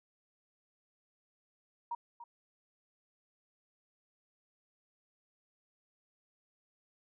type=tone with echo; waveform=sine; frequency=944 Hz; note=A#5; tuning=22 cents sharp; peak=-34 dBFS; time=1.91-1.95 s; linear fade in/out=5 ms; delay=290 ms; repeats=1; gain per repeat=-12 dB; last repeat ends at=2.24 s; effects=none